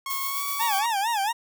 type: tone with pitch glide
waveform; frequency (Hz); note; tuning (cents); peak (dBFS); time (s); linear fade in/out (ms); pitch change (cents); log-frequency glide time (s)
sawtooth; 1089 to 1130; C#6 to C#6; -31 to +33; -26; 0.06-0.86; 2; +64; 0.24-0.43
type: noise with tremolo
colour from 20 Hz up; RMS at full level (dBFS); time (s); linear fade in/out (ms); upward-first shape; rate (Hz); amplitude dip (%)
violet; -30; 0.1-0.79; 0; sine; 8; 35
type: tone with vibrato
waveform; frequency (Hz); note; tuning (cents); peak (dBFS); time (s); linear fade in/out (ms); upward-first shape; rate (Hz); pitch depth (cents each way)
40% pulse; 858; A5; -44; -22; 0.59-1.33; 20; sine; 4.4; 170
effects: none